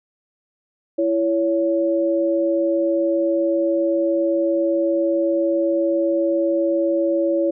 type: tone pair together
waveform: sine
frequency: 333.7 / 561.2 Hz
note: E4 / C#5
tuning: +21 / +21 cents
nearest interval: major sixth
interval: 900 cents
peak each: -19 dBFS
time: 0.98-7.51 s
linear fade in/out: 10 ms
effects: none